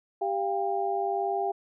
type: tone cluster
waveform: sine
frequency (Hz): 393.9 / 696 / 797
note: G4 / F5 / G5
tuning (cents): +8 / -6 / +28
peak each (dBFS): -30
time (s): 0.21-1.52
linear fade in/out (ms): 10
effects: none